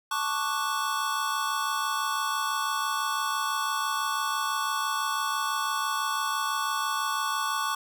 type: chord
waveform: square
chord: D major seventh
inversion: second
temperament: equal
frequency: 880 / 1108.7 / 1174.7 / 1480 Hz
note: A5 / C#6 / D6 / F#6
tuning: 0 / 0 / 0 / 0 cents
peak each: -35 / -30 / -34 / -35 dBFS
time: 0.11-7.75 s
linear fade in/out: 5 ms
effects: none